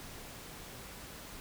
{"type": "silence", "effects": ["pink hiss -48 dBFS RMS until 1.4 s"]}